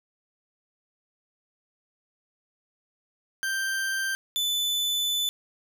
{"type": "tone pair in turn", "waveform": "40% pulse", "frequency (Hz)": [1571, 3500], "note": ["G6", "A7"], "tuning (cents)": [3, -10], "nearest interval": "octave + major second", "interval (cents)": 1387, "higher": "second", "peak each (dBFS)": [-25, -23], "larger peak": "second", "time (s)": [[3.43, 4.15], [4.36, 5.29]], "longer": "second", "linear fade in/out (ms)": 0, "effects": []}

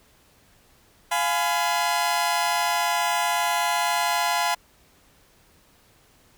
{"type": "chord", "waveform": "sawtooth", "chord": "F diminished", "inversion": "none", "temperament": "just", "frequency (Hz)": [698.5, 838.1, 1005.8], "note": ["F5", "Ab5", "Cb6"], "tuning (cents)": [0, 16, 31], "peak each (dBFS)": -22, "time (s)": [1.11, 4.55], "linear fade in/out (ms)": 10, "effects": ["pink hiss -58 dBFS RMS until 6.37 s"]}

